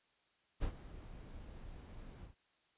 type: noise with ADSR envelope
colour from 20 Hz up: brown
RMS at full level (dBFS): -36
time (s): 0.6-2.35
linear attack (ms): 32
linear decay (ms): 86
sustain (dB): -15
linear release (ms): 120
effects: white hiss -75 dBFS RMS until 2.77 s + resampled to 8000 Hz